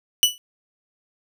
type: tone with exponential decay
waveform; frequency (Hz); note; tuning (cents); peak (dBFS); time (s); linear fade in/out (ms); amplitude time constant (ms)
sawtooth; 2960; F#7; 0; -6; 0.23-0.38; 0; 32
effects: none